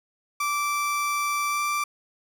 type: tone with pitch glide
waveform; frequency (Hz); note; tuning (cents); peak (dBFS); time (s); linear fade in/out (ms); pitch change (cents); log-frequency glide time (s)
30% pulse; 1167 to 1174.4; D6 to D6; -11 to 0; -21; 0.4-1.84; 5; +11; 1.49-1.61
effects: none